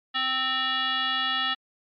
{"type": "tone with frequency modulation", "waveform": "sine", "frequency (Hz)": 2349, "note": "D7", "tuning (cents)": 0, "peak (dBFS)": -23, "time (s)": [0.14, 1.55], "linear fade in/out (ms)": 20, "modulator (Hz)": 522, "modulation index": 2.6, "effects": ["MP3 64 kbps"]}